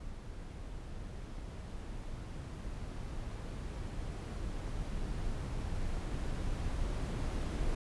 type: noise with level ramp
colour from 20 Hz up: brown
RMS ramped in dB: -45 to -34 dBFS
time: 0-7.75 s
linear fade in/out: 5 ms
effects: resampled to 24000 Hz